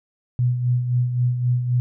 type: tone with tremolo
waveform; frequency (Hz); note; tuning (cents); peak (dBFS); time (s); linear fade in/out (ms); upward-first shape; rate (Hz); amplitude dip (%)
sine; 123.47; B2; 0; -15; 0.39-1.8; 0; sine; 3.8; 55
effects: none